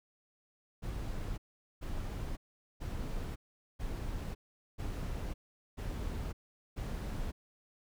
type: noise bursts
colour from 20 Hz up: brown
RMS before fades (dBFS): -38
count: 7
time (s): 0.82-7.32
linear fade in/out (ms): 20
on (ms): 560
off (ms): 430
effects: none